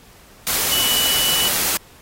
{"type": "tone in noise", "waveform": "sine", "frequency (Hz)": 2960, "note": "F#7", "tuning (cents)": 0, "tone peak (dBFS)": -19, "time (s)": [0.72, 1.48], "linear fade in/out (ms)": 0, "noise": "white", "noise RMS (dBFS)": -20, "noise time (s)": [0.47, 1.77], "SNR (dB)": -2, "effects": ["pink hiss -48 dBFS RMS until 2.01 s", "AAC 48 kbps"]}